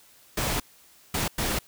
pink noise bursts at uneven times, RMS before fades -27 dBFS, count 3, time 0.37-0.6 / 1.14-1.28 / 1.38-1.59 s, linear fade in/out 5 ms, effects white hiss -56 dBFS RMS until 1.67 s

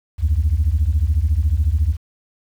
sine beating tone pair, 69.3 / 83.3 Hz, C#2 / E2, 0 / +19 cents, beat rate 14 Hz, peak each -16 dBFS, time 0.18-1.97 s, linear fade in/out 50 ms, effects tanh soft clip ceiling -9 dBFS + 8-bit

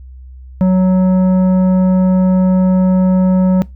sine tone with tanh clipping, 185.5 Hz, F#3, 5 cents sharp, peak -9 dBFS, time 0.61-3.62 s, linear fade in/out 0 ms, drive 10 dB, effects noise-tail reverb RT60 0.2 s tail -21 dB re dry + added 64 Hz sine -31 dBFS peak until 3.75 s

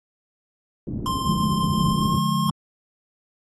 white low-pass noise, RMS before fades -29 dBFS, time 0.87-2.18 s, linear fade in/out 2 ms, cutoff 300 Hz, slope 24 dB/octave
square tone with pitch glide, 1049 to 1071 Hz, C6 to C6, +4 to +40 cents, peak -25 dBFS, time 1.06-2.5 s, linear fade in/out 2 ms, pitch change +36 cents, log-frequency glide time 1.86-2.16 s
sine chord, D diminished, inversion none, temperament just, 146.83 / 176.2 / 211.4 Hz, D3 / F3 / Ab3, 0 / +16 / +31 cents, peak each -25 dBFS, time 1.27-2.51 s, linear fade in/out 5 ms
effects AAC 32 kbps

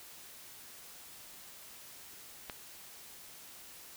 click, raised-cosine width 0.3 ms, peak -23 dBFS, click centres 2.498 s, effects white hiss -52 dBFS RMS until 3.96 s

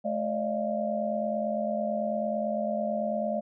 sine tone cluster, 215.1 / 558 / 607 / 686 Hz, A3 / C#5 / D#5 / F5, -39 / +11 / -43 / -31 cents, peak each -32 / -36 / -30 / -33 dBFS, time 0.04-3.41 s, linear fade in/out 20 ms, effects none

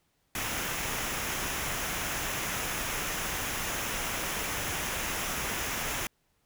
pink noise with comb filter, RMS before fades -33 dBFS, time 0.35-6.07 s, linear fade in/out 2 ms, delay 0.23 ms, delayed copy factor -0.5, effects pink hiss -73 dBFS RMS until 6.45 s

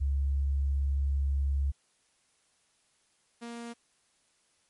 sine / sawtooth tone pair in turn, 69.3 / 234.9 Hz, C#2 / A#3, 0 / +13 cents, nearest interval octave + major sixth, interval 2113 cents, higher second, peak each -25 / -35 dBFS, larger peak first, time 0-1.72 / 3.41-3.74 s, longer first, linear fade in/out 20 ms, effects white hiss -70 dBFS RMS until 4.69 s + MP3 48 kbps

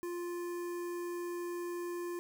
square tone with notch filter, 349.2 Hz, F4, in tune, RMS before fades -39 dBFS, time 0.03-2.19 s, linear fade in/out 0 ms, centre 3600 Hz, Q 0.73, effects none

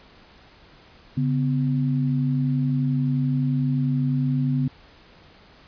sine tone pair together, 141.1 / 252.6 Hz, C#3 / B3, +31 / +39 cents, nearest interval minor seventh, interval 1008 cents, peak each -21 / -24 dBFS, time 1.17-4.68 s, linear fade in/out 5 ms, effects pink hiss -51 dBFS RMS until 5.67 s + resampled to 11025 Hz

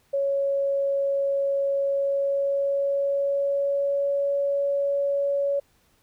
sine tone with pitch glide, 555 to 562.1 Hz, C#5 to C#5, +2 to +24 cents, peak -21 dBFS, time 0.13-5.6 s, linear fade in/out 10 ms, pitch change +22 cents, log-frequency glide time 1.84-4.16 s, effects pink hiss -64 dBFS RMS until 6.02 s

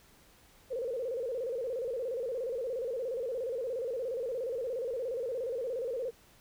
sine tone with vibrato, 491.6 Hz, B4, 8 cents flat, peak -32 dBFS, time 0.7-6.11 s, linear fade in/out 20 ms, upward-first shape square, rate 17 Hz, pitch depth 110 cents each way, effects pink hiss -61 dBFS RMS until 6.4 s

